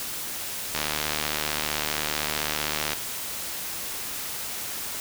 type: click train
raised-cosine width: 0.2 ms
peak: -8 dBFS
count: 166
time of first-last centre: 0.75-2.933 s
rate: 75.6 Hz
effects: white hiss -33 dBFS RMS until 5 s